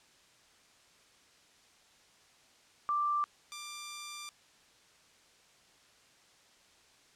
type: tone pair in turn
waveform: sine / 5% pulse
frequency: 1178 / 1184.8 Hz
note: D6 / D6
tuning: +5 / +15 cents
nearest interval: unison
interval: 10 cents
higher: second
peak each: -28 dBFS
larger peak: neither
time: 2.89-3.24 / 3.52-4.29 s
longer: second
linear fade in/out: 0 ms
effects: white hiss -63 dBFS RMS until 7.15 s + low-pass 7000 Hz 12 dB/octave